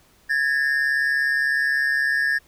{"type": "tone pair together", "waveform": "triangle", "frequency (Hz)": [1661.2, 1800.9], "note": ["G#6", "A6"], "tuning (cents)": [0, 40], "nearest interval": "minor second", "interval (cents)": 140, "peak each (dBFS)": -19, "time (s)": [0.29, 2.39], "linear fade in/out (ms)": 20, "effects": ["tanh soft clip ceiling -11 dBFS", "pink hiss -57 dBFS RMS until 2.47 s"]}